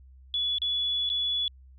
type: tone with dropouts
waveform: sine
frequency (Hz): 3415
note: G#7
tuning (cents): +48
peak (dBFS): -25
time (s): 0.34-1.48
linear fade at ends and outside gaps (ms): 1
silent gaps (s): 0.584-0.618 / 1.092-1.1
effects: added 65 Hz sine -49 dBFS peak until 1.78 s